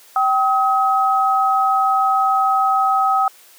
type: tone pair together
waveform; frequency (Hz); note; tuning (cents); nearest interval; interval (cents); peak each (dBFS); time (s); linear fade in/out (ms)
sine; 773.8 / 1272; G5 / D#6; -23 / +38; major sixth; 861; -16; 0.16-3.28; 2
effects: white hiss -47 dBFS RMS until 3.58 s + high-pass 400 Hz 12 dB/octave